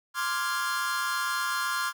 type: chord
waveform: 45% pulse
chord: D half-diminished seventh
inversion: third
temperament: equal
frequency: 1046.5 / 1174.7 / 1396.9 / 1661.2 Hz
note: C6 / D6 / F6 / Ab6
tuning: 0 / 0 / 0 / 0 cents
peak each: -32 / -35 / -31 / -35 dBFS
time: 0.14-1.93 s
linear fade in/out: 50 ms
effects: none